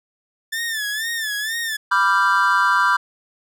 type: tone with vibrato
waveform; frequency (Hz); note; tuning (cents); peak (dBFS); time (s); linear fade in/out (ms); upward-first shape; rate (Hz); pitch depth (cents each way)
sawtooth; 1760; A6; 0; -19; 0.52-1.77; 10; sine; 2.1; 100
type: chord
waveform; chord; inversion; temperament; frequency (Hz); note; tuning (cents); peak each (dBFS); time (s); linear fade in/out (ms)
triangle; G dominant seventh; first; equal with one note detuned; 987.8 / 1174.7 / 1385.7 / 1568; B5 / D6 / F6 / G6; 0 / 0 / -14 / 0; -18; 1.91-2.97; 10
effects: none